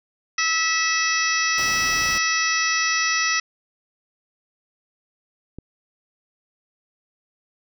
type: harmonic tone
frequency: 650 Hz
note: E5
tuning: 24 cents flat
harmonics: 2 / 3 / 4 / 5 / 6 / 7 / 8 / 9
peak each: -26 / -23 / -26 / -36 / -34 / -33 / -27 / -28 dBFS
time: 0.38-3.4 s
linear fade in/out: 5 ms
type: noise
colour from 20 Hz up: pink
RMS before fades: -34 dBFS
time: 1.58-2.18 s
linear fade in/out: 0 ms
type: click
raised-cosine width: 3 ms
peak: -22 dBFS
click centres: 5.586 s
effects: none